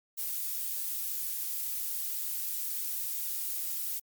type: noise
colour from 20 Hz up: violet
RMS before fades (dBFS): -34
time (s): 0.17-4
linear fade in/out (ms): 20
effects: Opus 48 kbps